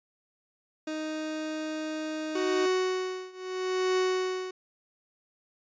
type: tone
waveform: 30% pulse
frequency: 311.1 Hz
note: D#4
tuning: in tune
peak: -29 dBFS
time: 0.87-2.66 s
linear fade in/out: 5 ms
type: tone with tremolo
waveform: 45% pulse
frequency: 371.1 Hz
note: F#4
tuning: 5 cents sharp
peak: -23 dBFS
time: 2.35-4.51 s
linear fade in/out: 5 ms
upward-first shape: triangle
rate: 0.77 Hz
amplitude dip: 95%
effects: resampled to 16000 Hz